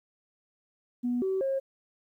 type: tone with pitch steps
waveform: sine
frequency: 244.5 / 381.5 / 539 Hz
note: B3 / G4 / C#5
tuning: -17 / -47 / -49 cents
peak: -25 dBFS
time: 1.03-1.6 s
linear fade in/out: 20 ms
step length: 190 ms
effects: tanh soft clip ceiling -21 dBFS + 11-bit